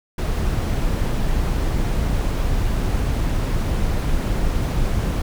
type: noise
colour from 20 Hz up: brown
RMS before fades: -20 dBFS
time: 0.18-5.22 s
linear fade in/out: 5 ms
effects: none